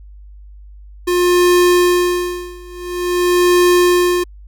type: tone with tremolo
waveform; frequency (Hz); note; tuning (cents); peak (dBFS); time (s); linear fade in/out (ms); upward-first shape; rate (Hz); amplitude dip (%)
square; 355.3; F4; +30; -9; 1.07-4.24; 10; sine; 0.48; 95
effects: added 50 Hz sine -35 dBFS peak until 4.47 s